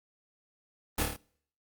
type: noise with echo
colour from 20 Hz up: pink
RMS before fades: -29 dBFS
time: 0.98-1.03 s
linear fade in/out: 5 ms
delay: 27 ms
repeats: 5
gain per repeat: -3 dB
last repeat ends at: 1.165 s
effects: noise-tail reverb RT60 0.6 s tail -25 dB re dry + Opus 32 kbps